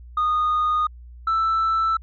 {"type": "tone pair in turn", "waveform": "sine", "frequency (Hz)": [1233, 1323.9], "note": ["D#6", "E6"], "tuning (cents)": [-16, 7], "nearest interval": "minor second", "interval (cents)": 123, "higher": "second", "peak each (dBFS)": -16, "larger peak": "neither", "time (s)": [[0.17, 0.87], [1.27, 1.97]], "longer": "neither", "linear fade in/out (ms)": 5, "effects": ["tanh soft clip ceiling -16 dBFS", "added 60 Hz sine -39 dBFS peak until 2.02 s"]}